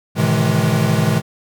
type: tone cluster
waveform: square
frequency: 110.6 / 130.9 / 153.5 / 165.2 / 211 Hz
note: A2 / C3 / D#3 / E3 / G#3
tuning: +9 / +1 / -23 / +4 / +28 cents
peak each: -21 dBFS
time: 0.15-1.22 s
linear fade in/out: 50 ms
effects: none